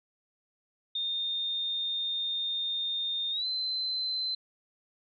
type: tone with pitch glide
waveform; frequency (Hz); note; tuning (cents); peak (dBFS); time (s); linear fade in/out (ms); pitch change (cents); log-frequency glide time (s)
sine; 3646 to 4069; A#7 to C8; -39 to -49; -29; 0.95-4.35; 5; +190; 3.31-3.46
effects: none